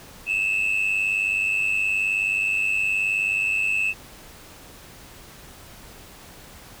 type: tone pair together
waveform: sine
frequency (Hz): 2592 / 2691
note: E7 / E7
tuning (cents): -30 / +35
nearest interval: minor second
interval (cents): 65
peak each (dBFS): -20 / -23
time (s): 0.26-3.94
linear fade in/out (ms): 50
effects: tanh soft clip ceiling -17 dBFS + pink hiss -45 dBFS RMS until 6.8 s